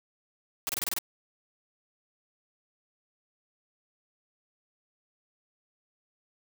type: noise bursts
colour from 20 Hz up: white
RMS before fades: -31 dBFS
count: 7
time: 0.67-0.986 s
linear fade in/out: 0 ms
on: 22 ms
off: 27 ms
effects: none